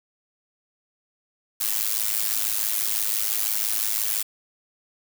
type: noise with amplitude modulation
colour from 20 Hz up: blue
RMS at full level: -21 dBFS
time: 1.6-4.23 s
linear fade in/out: 10 ms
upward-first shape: sine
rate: 106 Hz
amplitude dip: 90%
effects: none